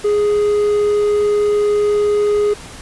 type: tone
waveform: triangle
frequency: 415.3 Hz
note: G#4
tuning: in tune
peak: -10 dBFS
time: 0.04-2.54 s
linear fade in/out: 10 ms
effects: pink hiss -35 dBFS RMS until 2.81 s + resampled to 24000 Hz